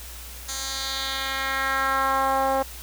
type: tone with band-pass filter sweep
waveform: 10% pulse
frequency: 268.5 Hz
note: C4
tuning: 45 cents sharp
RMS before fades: -25 dBFS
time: 0.48-2.63 s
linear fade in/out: 10 ms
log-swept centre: 6800 to 620 Hz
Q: 1.7
effects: added 60 Hz sine -40 dBFS peak until 2.82 s + white hiss -41 dBFS RMS until 2.82 s